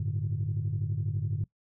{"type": "chord", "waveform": "sine", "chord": "G suspended second", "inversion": "none", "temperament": "equal", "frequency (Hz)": [98, 110, 146.83], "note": ["G2", "A2", "D3"], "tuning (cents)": [0, 0, 0], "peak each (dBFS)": [-31, -31, -32], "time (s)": [0, 1.44], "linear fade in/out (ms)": 5, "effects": ["noise-tail reverb RT60 0.1 s tail -21 dB re dry", "tanh soft clip ceiling -22 dBFS"]}